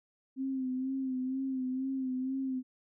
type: tone with vibrato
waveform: sine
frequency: 261.6 Hz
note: C4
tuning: in tune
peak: -31 dBFS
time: 0.36-2.63 s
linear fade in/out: 50 ms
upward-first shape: sine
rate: 2.1 Hz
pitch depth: 43 cents each way
effects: none